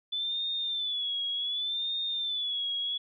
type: tone with vibrato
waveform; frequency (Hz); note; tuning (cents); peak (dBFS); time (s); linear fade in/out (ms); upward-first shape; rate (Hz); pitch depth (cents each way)
sine; 3481; A7; -19; -29; 0.12-2.98; 10; sine; 0.67; 89
effects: none